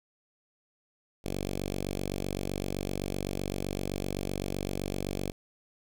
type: tone with notch filter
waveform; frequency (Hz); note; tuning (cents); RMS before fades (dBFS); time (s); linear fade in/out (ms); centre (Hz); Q
5% pulse; 47.81; G1; -43; -34; 1.24-5.32; 10; 1400; 1
effects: none